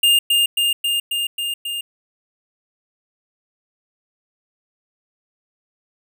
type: tone with echo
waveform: square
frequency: 2816 Hz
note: F7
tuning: 14 cents sharp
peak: -12 dBFS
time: 0.03-0.19 s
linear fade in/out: 5 ms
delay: 270 ms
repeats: 6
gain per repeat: -2 dB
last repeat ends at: 1.81 s
effects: none